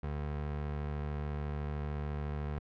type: tone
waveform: 25% pulse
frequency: 73.8 Hz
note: D2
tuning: 9 cents sharp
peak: -31 dBFS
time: 0.03-2.59 s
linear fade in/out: 5 ms
effects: low-pass 2000 Hz 12 dB/octave